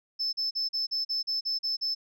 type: tone bursts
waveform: sine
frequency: 5260 Hz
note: E8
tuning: 5 cents flat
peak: -25 dBFS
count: 10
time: 0.19-1.95 s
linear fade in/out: 20 ms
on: 140 ms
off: 40 ms
effects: tanh soft clip ceiling -24 dBFS